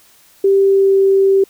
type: tone with pitch glide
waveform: sine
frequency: 392 to 389.1 Hz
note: G4 to G4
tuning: 0 to -13 cents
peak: -8 dBFS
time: 0.44-1.44 s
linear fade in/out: 5 ms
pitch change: -13 cents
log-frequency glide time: 0.6-0.98 s
effects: white hiss -49 dBFS RMS until 1.49 s